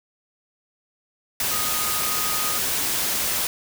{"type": "tone in noise", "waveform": "sine", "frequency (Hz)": 1244.5, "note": "D#6", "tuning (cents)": 0, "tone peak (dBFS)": -31, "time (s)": [1.51, 2.58], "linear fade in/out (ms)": 2, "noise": "white", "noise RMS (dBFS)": -24, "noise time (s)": [1.4, 3.47], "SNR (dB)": -10, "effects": []}